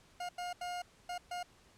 40% pulse tone bursts at uneven times, 712 Hz, F5, 33 cents sharp, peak -37 dBFS, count 5, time 0.2-0.29 / 0.38-0.53 / 0.61-0.82 / 1.09-1.18 / 1.31-1.43 s, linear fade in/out 5 ms, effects pink hiss -64 dBFS RMS until 1.77 s + low-pass 9000 Hz 12 dB/octave

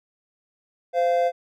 triangle tone pair together, 517.3 / 692 Hz, C5 / F5, -20 / -16 cents, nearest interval perfect fourth, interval 504 cents, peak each -19 dBFS, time 0.93-1.32 s, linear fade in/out 50 ms, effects none

